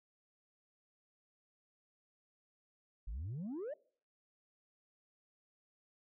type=exponential sweep; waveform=sine; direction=up; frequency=45.21 to 638 Hz; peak=-37 dBFS; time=3.07-3.74 s; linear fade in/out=10 ms; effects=noise-tail reverb RT60 0.5 s tail -24 dB re dry + tanh soft clip ceiling -38 dBFS